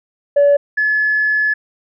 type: tone pair in turn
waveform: sine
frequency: 572 / 1714.1 Hz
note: D5 / A6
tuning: -46 / -46 cents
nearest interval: octave + perfect fifth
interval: 1900 cents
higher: second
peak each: -6 / -12 dBFS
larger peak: first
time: 0.36-0.57 / 0.77-1.54 s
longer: second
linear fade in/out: 10 ms
effects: tanh soft clip ceiling -6 dBFS